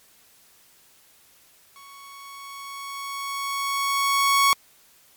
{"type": "tone with level ramp", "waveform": "sawtooth", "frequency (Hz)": 1111, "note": "C#6", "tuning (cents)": 4, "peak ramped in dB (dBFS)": [-41, -11], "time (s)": [1.76, 4.53], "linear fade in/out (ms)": 0, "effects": ["white hiss -56 dBFS RMS until 5.16 s", "MP3 96 kbps"]}